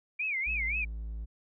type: tone with vibrato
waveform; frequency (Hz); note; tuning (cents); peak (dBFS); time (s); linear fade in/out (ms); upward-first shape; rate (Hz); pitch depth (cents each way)
sine; 2309; D7; -30; -29; 0.19-0.85; 10; sine; 3.8; 200
type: tone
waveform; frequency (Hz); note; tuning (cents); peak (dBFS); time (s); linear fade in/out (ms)
triangle; 55; A1; 0; -33; 0.46-1.26; 20
effects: none